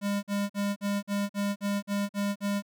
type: tone bursts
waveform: square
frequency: 202 Hz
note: G#3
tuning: 48 cents flat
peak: -27 dBFS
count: 10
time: 0.01-2.624 s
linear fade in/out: 50 ms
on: 220 ms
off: 46 ms
effects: none